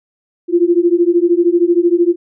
sine beating tone pair, 339.8 / 352.8 Hz, F4 / F4, -47 / +18 cents, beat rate 13 Hz, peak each -12 dBFS, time 0.48-2.16 s, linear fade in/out 50 ms, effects none

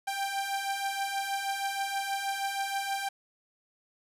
sawtooth beating tone pair, 784 / 790.3 Hz, G5 / G5, 0 / +14 cents, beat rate 6.3 Hz, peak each -32 / -28 dBFS, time 0.07-3.09 s, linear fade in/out 10 ms, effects resampled to 32000 Hz + 9-bit

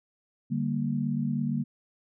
sine chord, G minor, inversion second, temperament equal, 146.83 / 196 / 233.1 Hz, D3 / G3 / Bb3, 0 / 0 / 0 cents, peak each -30 / -32 / -29 dBFS, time 0.5-1.64 s, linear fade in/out 20 ms, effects none

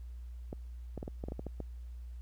clicks, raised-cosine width 2 ms, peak -26 dBFS, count 10, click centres 0.529 / 0.977 / 1.029 / 1.079 / 1.239 / 1.285 / 1.321 / 1.394 / 1.467 / 1.603 s, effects added 60 Hz sine -42 dBFS peak until 2.21 s + pink hiss -71 dBFS RMS until 2.21 s

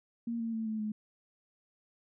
sine tone with pitch steps, 233.1 / 228 / 223.1 / 218.2 / 213.5 Hz, A#3 / A#3 / A3 / A3 / G#3, 0 / -38 / +24 / -14 / +48 cents, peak -32 dBFS, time 0.27-0.92 s, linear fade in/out 5 ms, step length 130 ms, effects none

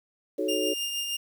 sine chord, D# half-diminished seventh, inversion none, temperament equal with one note detuned, 311.1 / 370 / 435.2 / 554.4 Hz, D#4 / F#4 / A4 / C#5, 0 / 0 / -19 / 0 cents, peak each -31 dBFS, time 0.38-0.74 s, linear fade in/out 10 ms
sawtooth tone with tremolo, 2809 Hz, F7, 9 cents sharp, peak -24 dBFS, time 0.48-1.17 s, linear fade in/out 10 ms, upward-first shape triangle, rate 6.4 Hz, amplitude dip 40%
effects 9-bit

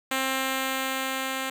5% pulse tone with level ramp, 264.7 Hz, C4, 20 cents sharp, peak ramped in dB -13 to -17 dBFS, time 0.11-1.5 s, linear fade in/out 5 ms, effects none

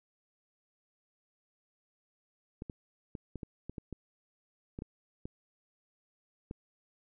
clicks, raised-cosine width 3 ms, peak -27 dBFS, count 12, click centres 2.621 / 2.698 / 3.152 / 3.357 / 3.432 / 3.696 / 3.782 / 3.927 / 4.789 / 4.821 / 5.255 / 6.511 s, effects none

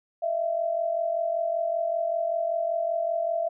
sine tone pair together, 629.8 / 675 Hz, D#5 / E5, +21 / +41 cents, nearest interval minor second, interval 120 cents, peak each -30 / -25 dBFS, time 0.22-3.49 s, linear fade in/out 10 ms, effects none

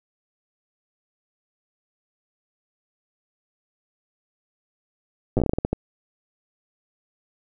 slowing click train, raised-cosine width 2 ms, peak -8 dBFS, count 12, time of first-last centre 5.37-5.73 s, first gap 8 ms, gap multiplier 1.26, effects none

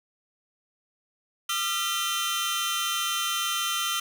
sawtooth tone cluster, 1210 / 1365 / 1950 / 3102 / 3544 Hz, D#6 / F6 / B6 / G7 / A7, -49 / -40 / -23 / -19 / +12 cents, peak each -30 / -27 / -35 / -26 / -35 dBFS, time 1.49-4 s, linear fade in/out 5 ms, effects none

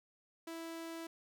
sawtooth tone, 329.6 Hz, E4, in tune, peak -39 dBFS, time 0.47-1.07 s, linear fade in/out 5 ms, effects none

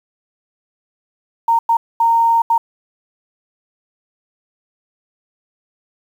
sine tone bursts at uneven times, 922 Hz, A#5, 19 cents flat, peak -10 dBFS, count 4, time 1.48-1.59 / 1.69-1.77 / 2-2.42 / 2.5-2.58 s, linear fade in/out 5 ms, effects 7-bit

